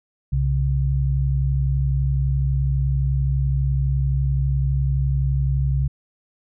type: tone pair together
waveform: sine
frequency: 64.2 / 136.04 Hz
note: C2 / C#3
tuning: -32 / -32 cents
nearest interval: octave + minor second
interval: 1300 cents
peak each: -20 dBFS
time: 0.32-5.88 s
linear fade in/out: 10 ms
effects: none